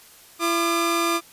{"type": "tone pair together", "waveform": "sawtooth", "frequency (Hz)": [337.3, 1200], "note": ["E4", "D6"], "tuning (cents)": [40, 37], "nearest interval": "octave + minor seventh", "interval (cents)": 2197, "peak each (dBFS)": -19, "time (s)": [0.39, 1.21], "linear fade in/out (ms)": 50, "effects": ["white hiss -49 dBFS RMS until 1.32 s", "resampled to 32000 Hz"]}